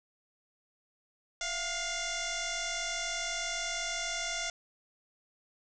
sine tone with frequency modulation, 2073 Hz, C7, 17 cents flat, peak -32 dBFS, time 1.41-4.5 s, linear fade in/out 2 ms, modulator 699 Hz, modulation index 6.9, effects none

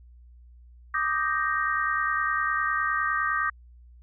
sine chord, Eb major seventh, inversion third, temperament equal, 1174.7 / 1244.5 / 1568 / 1864.7 Hz, D6 / Eb6 / G6 / Bb6, 0 / 0 / 0 / 0 cents, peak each -29 dBFS, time 0.94-3.5 s, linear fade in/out 5 ms, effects added 60 Hz sine -48 dBFS peak until 4.02 s

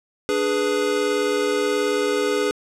square chord, G# diminished, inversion second, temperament equal, 293.7 / 415.3 / 493.9 Hz, D4 / G#4 / B4, 0 / 0 / 0 cents, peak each -28 / -22 / -25 dBFS, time 0.29-2.51 s, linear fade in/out 0 ms, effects low-pass 9000 Hz 12 dB/octave

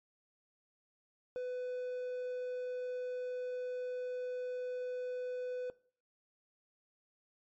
triangle tone, 500 Hz, B4, 21 cents sharp, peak -34 dBFS, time 1.36-5.7 s, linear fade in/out 0 ms, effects noise-tail reverb RT60 0.5 s tail -21 dB re dry + MP3 32 kbps

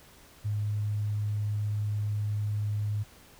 sine tone, 104.6 Hz, G#2, 13 cents sharp, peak -27 dBFS, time 0.44-3.04 s, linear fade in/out 20 ms, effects pink hiss -55 dBFS RMS until 3.39 s

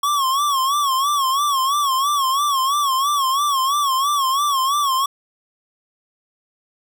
square tone with vibrato, 1108.7 Hz, C#6, in tune, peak -17 dBFS, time 0.03-5.06 s, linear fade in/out 5 ms, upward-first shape sine, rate 3 Hz, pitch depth 110 cents each way, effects none

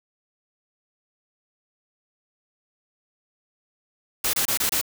white noise bursts, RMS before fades -23 dBFS, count 5, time 4.24-4.814 s, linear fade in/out 5 ms, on 94 ms, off 26 ms, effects none

